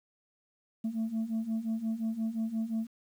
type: beating tone pair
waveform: sine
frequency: 220 / 225.7 Hz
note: A3 / A3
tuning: 0 / +44 cents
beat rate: 5.7 Hz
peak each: -33 / -30 dBFS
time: 0.84-2.87 s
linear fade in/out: 10 ms
effects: tanh soft clip ceiling -27 dBFS + 10-bit